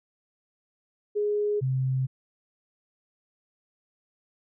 sine tone pair in turn, 415.8 / 130.97 Hz, G#4 / C3, +2 / +2 cents, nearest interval octave + minor sixth, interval 2000 cents, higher first, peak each -23 dBFS, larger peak neither, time 1.15-1.61 / 1.61-2.07 s, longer neither, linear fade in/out 20 ms, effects none

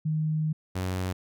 sine / sawtooth tone pair in turn, 155.56 / 92.5 Hz, D#3 / F#2, 0 / 0 cents, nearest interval major sixth, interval 900 cents, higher first, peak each -24 dBFS, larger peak neither, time 0.05-0.53 / 0.75-1.13 s, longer first, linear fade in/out 10 ms, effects none

